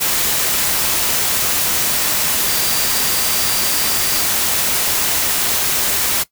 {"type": "tone in noise", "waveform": "sine", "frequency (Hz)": 4726, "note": "D8", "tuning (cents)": 10, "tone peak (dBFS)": -27, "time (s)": [2.46, 4.24], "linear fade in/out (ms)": 20, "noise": "white", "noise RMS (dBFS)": -17, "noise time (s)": [0, 6.24], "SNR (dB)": -13, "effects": ["noise-tail reverb RT60 0.1 s tail -18 dB re dry"]}